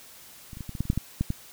clicks, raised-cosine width 5 ms, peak -28 / -28 / -23 / -23 / -23 / -13 / -26 / -9 / -28 / -13 / -12 / -14 dBFS, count 12, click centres 0.532 / 0.571 / 0.607 / 0.693 / 0.752 / 0.806 / 0.854 / 0.901 / 0.931 / 0.976 / 1.21 / 1.304 s, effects white hiss -49 dBFS RMS until 1.52 s

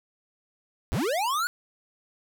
square linear sweep, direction up, 41.2 to 1480 Hz, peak -25 dBFS, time 0.92-1.47 s, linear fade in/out 0 ms, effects none

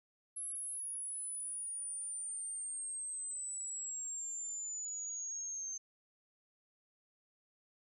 sine exponential sweep, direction down, 11000 to 6280 Hz, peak -39 dBFS, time 0.36-5.78 s, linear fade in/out 10 ms, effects none

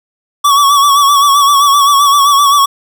square tone with vibrato, 1132 Hz, C#6, 36 cents sharp, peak -6 dBFS, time 0.44-2.66 s, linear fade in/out 10 ms, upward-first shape sine, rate 7.7 Hz, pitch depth 53 cents each way, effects 8-bit

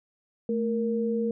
sine tone pair together, 220 / 466.9 Hz, A3 / A#4, 0 / +3 cents, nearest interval octave + minor second, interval 1303 cents, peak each -27 dBFS, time 0.49-1.31 s, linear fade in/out 2 ms, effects none

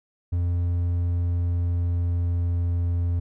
triangle tone with pitch glide, 87.2 to 86.55 Hz, F2 to F2, -2 to -15 cents, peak -19 dBFS, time 0.32-3.2 s, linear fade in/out 10 ms, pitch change -13 cents, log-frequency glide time 0.45-2.89 s, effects none

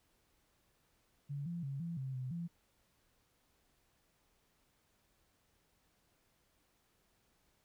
sine tone with pitch steps, 142.2 / 171.5 / 137.6 / 168.8 / 132.7 / 128.2 / 170.3 Hz, C#3 / F3 / C#3 / E3 / C3 / C3 / F3, +45 / -31 / -12 / +41 / +25 / -35 / -43 cents, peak -38 dBFS, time 1.29-2.48 s, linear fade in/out 20 ms, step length 170 ms, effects pink hiss -75 dBFS RMS until 7.64 s

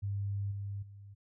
sine tone with level steps, 100 Hz, G2, 35 cents sharp, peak -32 / -36 / -48 dBFS, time 0.02-1.15 s, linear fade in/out 20 ms, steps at 0.51 / 0.82 s, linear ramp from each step 10 ms, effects none

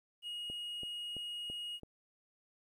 triangle tone, 2880 Hz, F#7, 47 cents flat, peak -38 dBFS, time 0.22-1.8 s, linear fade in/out 50 ms
click train, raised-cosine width 2 ms, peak -35 dBFS, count 5, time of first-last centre 0.5-1.833 s, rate 3 Hz
effects 12-bit

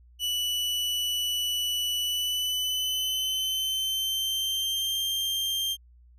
40% pulse tone with pitch glide, 2960 to 3172 Hz, F#7 to G7, 0 to +20 cents, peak -25 dBFS, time 0.19-5.77 s, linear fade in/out 50 ms, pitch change +120 cents, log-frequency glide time 2-5.01 s, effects added 60 Hz sine -52 dBFS peak until 6.18 s

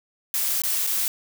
blue noise with dropouts, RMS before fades -24 dBFS, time 0.34-1.08 s, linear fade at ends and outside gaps 1 ms, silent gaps 0.619-0.636 / 0.867-0.872 s, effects none

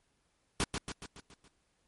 pink noise with echo, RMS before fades -30 dBFS, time 0.6-0.64 s, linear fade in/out 0 ms, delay 140 ms, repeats 6, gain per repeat -5 dB, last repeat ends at 1.48 s, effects pink hiss -75 dBFS RMS until 1.87 s + MP3 48 kbps

